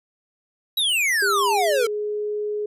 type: exponential sweep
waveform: square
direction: down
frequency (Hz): 3951 to 440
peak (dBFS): -19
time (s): 0.77-1.87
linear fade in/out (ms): 5
type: tone with pitch glide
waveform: sine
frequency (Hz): 401.1 to 419.1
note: G4 to G#4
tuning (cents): +40 to +16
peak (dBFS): -23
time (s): 1.22-2.66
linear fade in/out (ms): 5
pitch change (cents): +76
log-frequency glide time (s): 1.38-1.79
effects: resampled to 32000 Hz